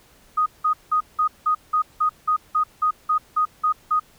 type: tone bursts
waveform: sine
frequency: 1244.5 Hz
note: D#6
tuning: in tune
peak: -16 dBFS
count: 14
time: 0.37-3.998 s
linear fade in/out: 10 ms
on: 92 ms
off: 180 ms
effects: pink hiss -54 dBFS RMS until 4.18 s